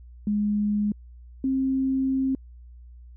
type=tone pair in turn; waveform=sine; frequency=207.7 / 265.6 Hz; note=G#3 / C4; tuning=0 / +26 cents; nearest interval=major third; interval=426 cents; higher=second; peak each=-21 / -21 dBFS; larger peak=neither; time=0.27-0.92 / 1.44-2.35 s; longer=second; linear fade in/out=2 ms; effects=added 60 Hz sine -43 dBFS peak until 3.16 s